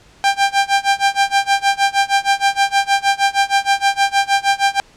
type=tone with tremolo; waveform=sawtooth; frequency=793 Hz; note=G5; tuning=20 cents sharp; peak=-6 dBFS; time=0.24-4.8 s; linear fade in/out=0 ms; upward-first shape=sine; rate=6.4 Hz; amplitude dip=95%; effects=pink hiss -48 dBFS RMS until 4.96 s + low-pass 7000 Hz 12 dB/octave